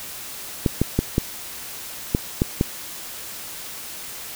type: clicks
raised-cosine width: 3 ms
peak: -4 dBFS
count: 7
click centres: 0.662 / 0.816 / 0.99 / 1.181 / 2.149 / 2.419 / 2.611 s
effects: white hiss -35 dBFS RMS until 4.35 s